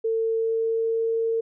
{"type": "tone with pitch glide", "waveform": "sine", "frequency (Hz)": [449.9, 454.1], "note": ["A4", "A#4"], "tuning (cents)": [39, -45], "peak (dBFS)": -21, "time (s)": [0.04, 1.41], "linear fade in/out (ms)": 10, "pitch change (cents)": 16, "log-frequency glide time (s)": [0.26, 1.11], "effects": []}